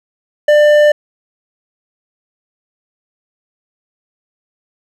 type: tone with hard clipping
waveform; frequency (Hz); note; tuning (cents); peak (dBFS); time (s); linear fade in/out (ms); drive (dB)
sine; 595; D5; +22; -7; 0.48-0.92; 5; 8
effects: none